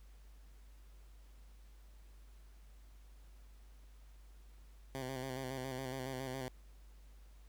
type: tone with vibrato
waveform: 10% pulse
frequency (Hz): 130.81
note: C3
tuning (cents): 0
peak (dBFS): -32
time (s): 4.95-6.48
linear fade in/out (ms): 0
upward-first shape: square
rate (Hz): 7.2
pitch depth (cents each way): 41
effects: added 50 Hz sine -55 dBFS peak until 7.48 s + pink hiss -70 dBFS RMS until 7.48 s